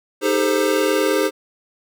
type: chord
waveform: square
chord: A half-diminished seventh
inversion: second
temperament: equal with one note detuned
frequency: 311.1 / 400.2 / 440 / 523.3 Hz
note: Eb4 / G4 / A4 / C5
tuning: 0 / +36 / 0 / 0 cents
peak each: -23 / -21 / -24 / -22 dBFS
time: 0.21-1.31 s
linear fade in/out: 50 ms
effects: none